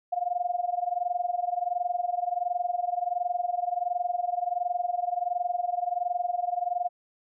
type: tone with amplitude modulation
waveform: sine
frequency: 710 Hz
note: F5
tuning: 28 cents sharp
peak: -22 dBFS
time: 0.12-6.89 s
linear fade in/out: 10 ms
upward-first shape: sine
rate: 21.4 Hz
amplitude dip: 90%
effects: none